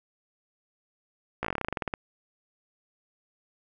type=slowing click train; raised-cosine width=0.5 ms; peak=-14 dBFS; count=16; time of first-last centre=1.43-1.938 s; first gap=16 ms; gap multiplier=1.1; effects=none